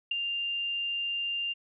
sine tone with ADSR envelope, 2794 Hz, F7, in tune, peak -23 dBFS, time 0.11-1.54 s, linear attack 6 ms, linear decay 7 ms, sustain -6 dB, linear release 23 ms, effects none

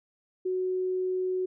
sine tone, 370 Hz, F#4, in tune, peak -26 dBFS, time 0.45-1.46 s, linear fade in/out 10 ms, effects none

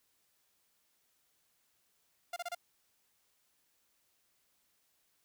sawtooth tone bursts, 698.5 Hz, F5, in tune, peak -33 dBFS, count 4, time 2.33-2.549 s, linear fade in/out 5 ms, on 33 ms, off 29 ms, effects white hiss -75 dBFS RMS until 5.24 s

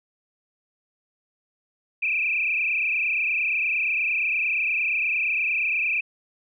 sine tone with frequency modulation, 2489 Hz, D#7, in tune, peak -21 dBFS, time 2.02-6.01 s, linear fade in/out 10 ms, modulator 28.6 Hz, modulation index 5, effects none

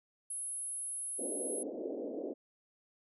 sine tone, 10630 Hz, E9, 13 cents sharp, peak -37 dBFS, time 0.3-1.63 s, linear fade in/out 5 ms
pink band-pass noise, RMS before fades -40 dBFS, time 1.18-2.34 s, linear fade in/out 20 ms, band 260 to 600 Hz, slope 48 dB/octave
effects none

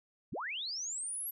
sine linear sweep, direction up, 54.9 to 11840 Hz, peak -36 dBFS, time 0.32-1.31 s, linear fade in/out 10 ms, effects none

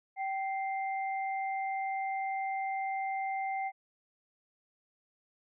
sine tone pair together, 773.6 / 2093 Hz, G5 / C7, -23 / 0 cents, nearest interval octave + perfect fourth, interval 1723 cents, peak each -32 / -40 dBFS, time 0.16-3.72 s, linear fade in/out 50 ms, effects none

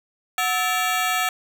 20% pulse ring-modulated tone, 1018 Hz, C6, 48 cents flat, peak -12 dBFS, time 0.38-1.29 s, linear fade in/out 2 ms, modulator 285 Hz, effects none

